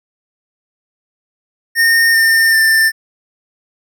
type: tone with pitch steps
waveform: square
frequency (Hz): 1833 / 1808.8 / 1784.9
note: A#6 / A6 / A6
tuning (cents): -30 / +47 / +24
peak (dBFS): -9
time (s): 1.75-2.92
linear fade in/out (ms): 50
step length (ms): 390
effects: none

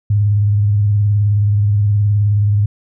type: tone with vibrato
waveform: sine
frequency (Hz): 103.1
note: G#2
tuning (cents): -12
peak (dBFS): -10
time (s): 0.1-2.66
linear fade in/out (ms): 5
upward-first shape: sine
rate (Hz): 19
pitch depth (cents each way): 51
effects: none

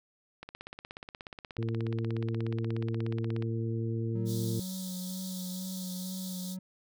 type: click train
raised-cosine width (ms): 0.3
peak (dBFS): -26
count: 51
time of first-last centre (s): 0.43-3.424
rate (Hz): 16.7
type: harmonic tone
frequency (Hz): 113.8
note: A#2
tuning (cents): -41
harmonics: 1 / 2 / 3 / 4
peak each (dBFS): -31 / -38 / -38 / -42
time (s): 1.58-4.6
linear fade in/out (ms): 5
type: tone with vibrato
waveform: triangle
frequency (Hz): 185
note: F#3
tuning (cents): 0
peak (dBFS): -34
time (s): 4.15-6.59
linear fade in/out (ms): 5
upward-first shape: sine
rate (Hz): 2.1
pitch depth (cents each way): 22
type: high-pass noise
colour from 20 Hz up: pink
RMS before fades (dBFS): -44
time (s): 4.25-6.57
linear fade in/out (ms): 50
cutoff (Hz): 3400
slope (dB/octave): 96
effects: none

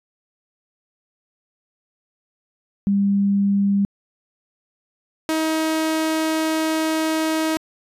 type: tone pair in turn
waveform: sine / sawtooth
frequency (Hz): 199.5 / 317.3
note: G3 / D#4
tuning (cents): +31 / +34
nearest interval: minor sixth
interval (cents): 803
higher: second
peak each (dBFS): -15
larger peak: neither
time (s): 2.87-3.85 / 5.29-7.57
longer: second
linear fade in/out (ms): 0
effects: resampled to 32000 Hz

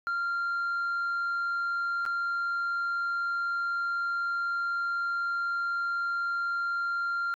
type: tone with dropouts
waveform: sine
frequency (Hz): 1388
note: F6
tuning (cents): -11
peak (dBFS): -25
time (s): 0.07-7.34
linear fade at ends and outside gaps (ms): 0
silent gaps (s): 2.053-2.062
effects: tanh soft clip ceiling -26 dBFS

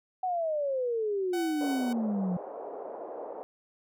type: exponential sweep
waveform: sine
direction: down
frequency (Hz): 755 to 174.61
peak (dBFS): -27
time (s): 0.23-2.37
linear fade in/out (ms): 5
type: tone with tremolo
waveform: sawtooth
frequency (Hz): 750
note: F#5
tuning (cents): +23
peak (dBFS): -30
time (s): 1.33-1.93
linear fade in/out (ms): 5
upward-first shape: triangle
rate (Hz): 3.3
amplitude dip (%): 45
type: band-pass noise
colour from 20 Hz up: pink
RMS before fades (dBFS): -40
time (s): 1.61-3.43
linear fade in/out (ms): 0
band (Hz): 440 to 740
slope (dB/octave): 24
effects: none

